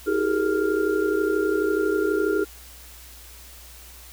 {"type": "tone cluster", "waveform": "sine", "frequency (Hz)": [319.8, 381.9, 414, 460.7, 1398], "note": ["D#4", "G4", "G#4", "A#4", "F6"], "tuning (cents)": [48, -45, -5, -20, 1], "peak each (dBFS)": [-26, -26, -23, -31, -30], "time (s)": [0.06, 2.45], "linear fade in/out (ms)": 20, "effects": ["added 60 Hz sine -46 dBFS peak until 4.12 s", "white hiss -46 dBFS RMS until 4.12 s"]}